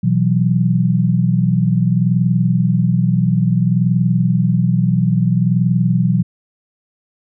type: chord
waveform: sine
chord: B suspended fourth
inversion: none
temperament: just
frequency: 123.47 / 164.63 / 185.21 Hz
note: B2 / E3 / F#3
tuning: 0 / -2 / +2 cents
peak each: -16 dBFS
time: 0.03-6.23 s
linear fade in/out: 10 ms
effects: none